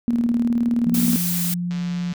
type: tone with tremolo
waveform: sine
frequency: 236.3 Hz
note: A#3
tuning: 24 cents sharp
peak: -15 dBFS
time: 0.08-1.16 s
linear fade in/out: 0 ms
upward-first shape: square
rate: 19 Hz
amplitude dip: 45%
type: tone with pitch glide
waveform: sine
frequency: 175.2 to 176.32 Hz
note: F3 to F3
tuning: +6 to +17 cents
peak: -22 dBFS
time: 0.86-2.13 s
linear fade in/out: 5 ms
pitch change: +11 cents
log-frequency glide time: 1.52-1.98 s
type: noise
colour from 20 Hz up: blue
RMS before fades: -25 dBFS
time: 0.94-1.54 s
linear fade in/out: 2 ms
type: click train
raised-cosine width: 0.2 ms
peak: -22 dBFS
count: 63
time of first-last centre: 1.71-2.138 s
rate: 145 Hz
effects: none